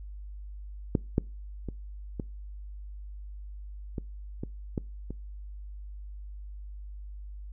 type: clicks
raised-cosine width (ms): 3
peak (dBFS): -10 / -10 / -22 / -19 / -20 / -20 / -16 / -24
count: 8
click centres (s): 0.952 / 1.181 / 1.687 / 2.198 / 3.982 / 4.435 / 4.778 / 5.106
effects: noise-tail reverb RT60 0.3 s tail -25 dB re dry + added 50 Hz sine -39 dBFS peak until 7.52 s